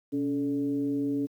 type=tone with frequency modulation; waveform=sine; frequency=281.5 Hz; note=C#4; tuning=27 cents sharp; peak=-25 dBFS; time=0.12-1.27 s; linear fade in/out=20 ms; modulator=154 Hz; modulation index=0.61; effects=high-pass 150 Hz 12 dB/octave + 10-bit